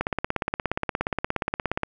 click train, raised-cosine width 0.5 ms, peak -9 dBFS, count 32, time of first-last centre 0.01-1.834 s, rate 17 Hz, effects none

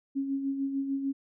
sine tone with tremolo, 273.8 Hz, C#4, 21 cents flat, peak -26 dBFS, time 0.15-1.13 s, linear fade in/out 20 ms, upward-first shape sine, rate 6.7 Hz, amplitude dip 50%, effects none

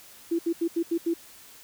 sine tone bursts at uneven times, 335.8 Hz, E4, 32 cents sharp, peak -22 dBFS, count 6, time 0.31-0.39 / 0.46-0.53 / 0.61-0.68 / 0.76-0.83 / 0.91-0.98 / 1.06-1.14 s, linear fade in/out 10 ms, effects white hiss -50 dBFS RMS until 1.63 s

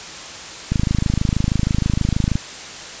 click train, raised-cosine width 5 ms, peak -5 dBFS, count 44, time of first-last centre 0.72-2.355 s, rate 26.3 Hz, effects white hiss -33 dBFS RMS until 3 s + resampled to 16000 Hz

